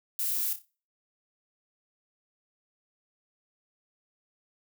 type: noise with echo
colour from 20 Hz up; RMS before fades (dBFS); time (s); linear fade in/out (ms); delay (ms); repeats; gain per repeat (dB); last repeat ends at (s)
violet; -30; 0.19-0.53; 2; 30; 4; -9; 0.65
effects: noise-tail reverb RT60 0.4 s tail -25 dB re dry